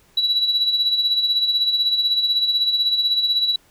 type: tone with tremolo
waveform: sine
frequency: 3925 Hz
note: B7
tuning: 11 cents flat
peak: -13 dBFS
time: 0.17-3.56 s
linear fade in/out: 5 ms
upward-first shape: sine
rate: 16 Hz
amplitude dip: 60%
effects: tanh soft clip ceiling -10 dBFS + pink hiss -56 dBFS RMS until 3.7 s